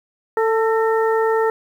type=harmonic tone with a mistuned harmonic; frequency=445.3 Hz; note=A4; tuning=21 cents sharp; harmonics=1 / 2 / 3 / 4; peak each=-16 / -22 / -26 / -28 dBFS; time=0.37-1.5 s; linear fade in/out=2 ms; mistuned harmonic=4; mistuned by=+50 cents; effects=8-bit